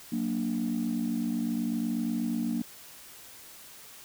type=chord; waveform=sine; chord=Gb augmented; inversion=none; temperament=equal; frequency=185 / 233.1 / 293.7 Hz; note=Gb3 / Bb3 / D4; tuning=0 / 0 / 0 cents; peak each=-34 / -28 / -33 dBFS; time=0.12-2.62 s; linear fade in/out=5 ms; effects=tanh soft clip ceiling -21 dBFS + white hiss -49 dBFS RMS until 4.04 s